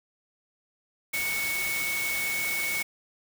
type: tone in noise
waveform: sine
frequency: 2217 Hz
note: C#7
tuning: in tune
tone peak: -28 dBFS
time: 1.13-2.83 s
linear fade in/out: 10 ms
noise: white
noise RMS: -33 dBFS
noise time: 1.13-2.83 s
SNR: +2 dB
effects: none